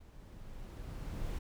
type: noise with level ramp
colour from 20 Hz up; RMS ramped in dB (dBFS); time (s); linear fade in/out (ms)
brown; -54 to -37; 0-1.39; 10
effects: none